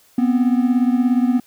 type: beating tone pair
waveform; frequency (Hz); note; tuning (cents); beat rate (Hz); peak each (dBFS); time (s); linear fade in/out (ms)
triangle; 244.1 / 261.1; B3 / C4; -20 / -3; 17; -13 / -17; 0.18-1.4; 5
effects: white hiss -54 dBFS RMS until 1.46 s